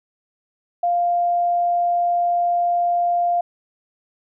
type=tone; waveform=sine; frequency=698.5 Hz; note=F5; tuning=in tune; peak=-16 dBFS; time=0.83-3.41 s; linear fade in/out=5 ms; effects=none